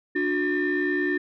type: tone cluster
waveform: sine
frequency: 293.8 / 363.2 / 1796 Hz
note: D4 / F#4 / A6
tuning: +1 / -32 / +35 cents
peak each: -25 dBFS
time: 0.15-1.18 s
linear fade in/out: 10 ms
effects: tanh soft clip ceiling -17 dBFS